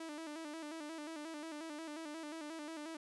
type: tone with vibrato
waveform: sawtooth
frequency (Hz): 311.1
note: D#4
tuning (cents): 0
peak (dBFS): -40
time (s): 0-2.97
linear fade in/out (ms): 5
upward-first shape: square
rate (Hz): 5.6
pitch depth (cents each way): 79
effects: resampled to 24000 Hz + 13-bit